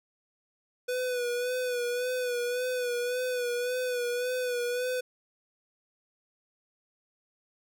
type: tone with vibrato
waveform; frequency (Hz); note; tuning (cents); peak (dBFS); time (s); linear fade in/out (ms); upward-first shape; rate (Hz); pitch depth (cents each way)
square; 493.9; B4; 0; -29; 0.88-5.01; 10; sine; 1.8; 42
effects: none

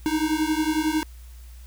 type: beating tone pair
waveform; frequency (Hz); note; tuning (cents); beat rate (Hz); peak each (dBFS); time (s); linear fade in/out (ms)
square; 306.1 / 317.1; D#4 / D#4; -28 / +33; 11; -25; 0.06-1.03; 0
effects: added 60 Hz sine -40 dBFS peak until 1.66 s + white hiss -55 dBFS RMS until 1.66 s

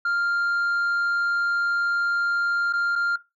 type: tone with dropouts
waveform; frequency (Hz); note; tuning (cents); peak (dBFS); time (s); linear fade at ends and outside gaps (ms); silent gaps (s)
sine; 1396.9; F6; 0; -18; 0.05-3.16; 5; 2.726-2.735 / 2.955-2.959
effects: noise-tail reverb RT60 0.2 s tail -17 dB re dry + tanh soft clip ceiling -20 dBFS

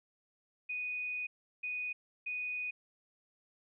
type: tone bursts at uneven times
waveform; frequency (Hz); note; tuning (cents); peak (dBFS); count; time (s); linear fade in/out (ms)
sine; 2482; D#7; -5; -35; 3; 0.69-1.27 / 1.63-1.93 / 2.26-2.71; 10
effects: none

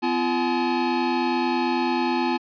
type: tone cluster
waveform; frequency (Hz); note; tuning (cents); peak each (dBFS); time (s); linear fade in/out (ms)
square; 252.9 / 342.1 / 852; B3 / F4 / G#5; +41 / -36 / +44; -26; 0.02-2.38; 20
effects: resampled to 11025 Hz

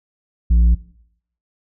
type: tone with tanh clipping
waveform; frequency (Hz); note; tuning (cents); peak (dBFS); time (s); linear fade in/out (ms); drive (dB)
triangle; 57.8; A#1; -14; -11; 0.5-0.75; 10; 10
effects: noise-tail reverb RT60 0.7 s tail -19 dB re dry

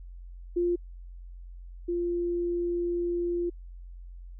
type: tone pair in turn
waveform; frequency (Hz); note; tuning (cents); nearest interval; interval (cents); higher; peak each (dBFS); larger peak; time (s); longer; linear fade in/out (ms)
sine; 349.2 / 347.2; F4 / F4; 0 / -10; unison; 10; first; -23 / -26; first; 0.56-0.76 / 1.88-3.5; second; 10
effects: added 44 Hz sine -41 dBFS peak until 4.39 s

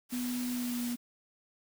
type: noise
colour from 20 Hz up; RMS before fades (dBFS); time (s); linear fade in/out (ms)
white; -42; 0.09-0.97; 50
type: tone with pitch glide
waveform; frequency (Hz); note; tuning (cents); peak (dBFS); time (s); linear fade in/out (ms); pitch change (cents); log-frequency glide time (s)
sine; 246.9 to 241.1; B3 to B3; 0 to -41; -32; 0.12-0.96; 10; -41; 0.55-0.82
effects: none

